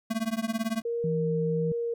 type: tone with tremolo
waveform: square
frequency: 224.1 Hz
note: A3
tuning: 32 cents sharp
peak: -24 dBFS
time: 0.1-0.82 s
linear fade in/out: 10 ms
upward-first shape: triangle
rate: 18 Hz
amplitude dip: 100%
type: tone with vibrato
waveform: sine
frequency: 466.2 Hz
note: A#4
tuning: in tune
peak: -27 dBFS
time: 0.85-1.94 s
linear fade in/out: 5 ms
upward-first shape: sine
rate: 1.4 Hz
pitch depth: 13 cents each way
type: tone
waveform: sine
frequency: 164.81 Hz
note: E3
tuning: in tune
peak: -27 dBFS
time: 1.04-1.72 s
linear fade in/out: 2 ms
effects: none